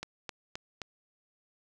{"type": "click train", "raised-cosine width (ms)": 0.2, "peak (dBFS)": -20, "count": 4, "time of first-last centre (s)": [0.03, 0.817], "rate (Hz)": 3.81, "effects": []}